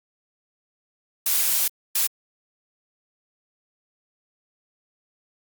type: noise bursts at uneven times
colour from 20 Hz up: blue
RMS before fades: -21 dBFS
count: 2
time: 1.26-1.68 / 1.95-2.07 s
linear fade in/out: 5 ms
effects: Opus 48 kbps